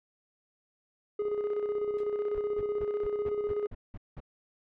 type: tone with tremolo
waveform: triangle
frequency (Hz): 415.3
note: G#4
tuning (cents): 0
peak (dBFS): -25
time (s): 1.19-3.67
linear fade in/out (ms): 5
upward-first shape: square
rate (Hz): 16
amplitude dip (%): 45
type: noise with exponential decay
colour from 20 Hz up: blue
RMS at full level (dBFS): -37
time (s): 1.98-2.11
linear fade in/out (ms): 5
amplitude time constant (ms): 27
type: noise bursts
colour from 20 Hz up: brown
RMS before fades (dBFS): -41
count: 9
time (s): 2.35-4.203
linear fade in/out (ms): 5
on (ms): 37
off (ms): 190
effects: low-pass 2000 Hz 12 dB/octave